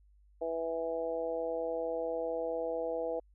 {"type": "harmonic tone", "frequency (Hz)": 164.5, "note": "E3", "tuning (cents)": -3, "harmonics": [2, 3, 4, 5], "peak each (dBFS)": [-43, -34, -37, -45], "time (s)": [0.41, 3.2], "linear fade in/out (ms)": 10, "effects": ["added 50 Hz sine -60 dBFS peak until 3.34 s"]}